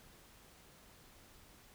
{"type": "silence", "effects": ["pink hiss -61 dBFS RMS until 1.74 s"]}